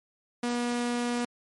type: tone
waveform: sawtooth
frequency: 241.1 Hz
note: B3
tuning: 41 cents flat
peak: -23 dBFS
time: 0.43-1.25 s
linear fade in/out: 5 ms
effects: MP3 48 kbps